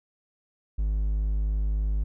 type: tone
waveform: triangle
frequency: 51.7 Hz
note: G#1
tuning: 7 cents flat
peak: -21 dBFS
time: 0.78-2.04 s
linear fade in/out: 10 ms
effects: none